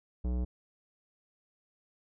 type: tone with tanh clipping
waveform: sine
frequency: 61.3 Hz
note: B1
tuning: 12 cents flat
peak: -31 dBFS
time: 0.24-0.45 s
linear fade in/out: 10 ms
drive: 17 dB
effects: none